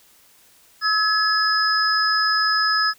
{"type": "tone cluster", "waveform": "sine", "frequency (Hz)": [1291, 1697, 5070], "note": ["E6", "G#6", "D#8"], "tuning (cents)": [-37, 37, 32], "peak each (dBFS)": -21, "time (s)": [0.81, 2.94], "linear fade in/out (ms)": 50, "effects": ["white hiss -54 dBFS RMS until 2.98 s"]}